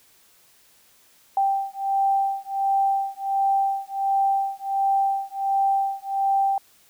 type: beating tone pair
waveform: sine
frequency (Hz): 784 / 785.4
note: G5 / G5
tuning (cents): 0 / +3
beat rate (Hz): 1.4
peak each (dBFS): -23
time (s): 1.37-6.58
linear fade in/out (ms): 2
effects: white hiss -57 dBFS RMS until 6.89 s